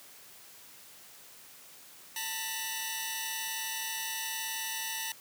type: tone cluster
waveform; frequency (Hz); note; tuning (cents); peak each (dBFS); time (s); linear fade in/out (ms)
10% pulse; 894 / 1951 / 2946; A5 / B6 / F#7; +27 / -22 / -8; -30; 2.16-5.12; 2
effects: white hiss -53 dBFS RMS until 5.2 s + high-pass 100 Hz 12 dB/octave